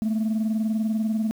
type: tone pair together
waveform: sine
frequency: 217.3 / 237.5 Hz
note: A3 / A#3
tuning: -21 / +33 cents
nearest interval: major second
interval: 154 cents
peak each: -20 / -28 dBFS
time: 0.02-1.31 s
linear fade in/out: 0 ms
effects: tanh soft clip ceiling -19 dBFS + 8-bit